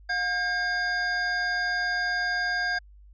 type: tone pair together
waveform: square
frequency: 718 / 1610.5 Hz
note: F5 / G6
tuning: +48 / +46 cents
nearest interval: octave + major second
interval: 1398 cents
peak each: -33 / -26 dBFS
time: 0.09-2.79 s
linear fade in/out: 10 ms
effects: added 50 Hz sine -48 dBFS peak until 3.13 s + resampled to 16000 Hz